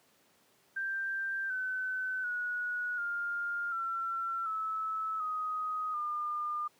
sine tone with pitch steps, 1576 / 1517 / 1460.3 / 1405.7 / 1353.1 / 1302.5 / 1253.8 / 1206.9 Hz, G6 / F#6 / F#6 / F6 / E6 / E6 / D#6 / D6, +9 / +43 / -23 / +11 / +45 / -21 / +13 / +47 cents, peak -32 dBFS, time 0.76-6.68 s, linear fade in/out 10 ms, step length 740 ms, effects pink hiss -67 dBFS RMS until 6.79 s + high-pass 200 Hz 12 dB/octave

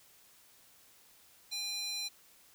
square tone with high-pass filter, 811 Hz, G#5, 41 cents flat, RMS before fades -38 dBFS, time 1.51-2.09 s, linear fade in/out 20 ms, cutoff 3800 Hz, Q 3.2, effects white hiss -62 dBFS RMS until 2.54 s

